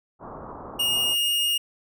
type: low-pass noise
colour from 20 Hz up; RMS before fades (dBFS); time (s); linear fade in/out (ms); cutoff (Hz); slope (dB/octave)
white; -39; 0.19-1.16; 50; 1200; 48
type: tone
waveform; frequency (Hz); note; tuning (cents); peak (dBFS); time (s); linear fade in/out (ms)
45% pulse; 2849; F7; +34; -21; 0.79-1.58; 10
effects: none